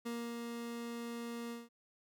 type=tone with ADSR envelope; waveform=30% pulse; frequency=234.8 Hz; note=A#3; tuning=13 cents sharp; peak=-35 dBFS; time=0.05-1.69 s; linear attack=15 ms; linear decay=270 ms; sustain=-3 dB; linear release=180 ms; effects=none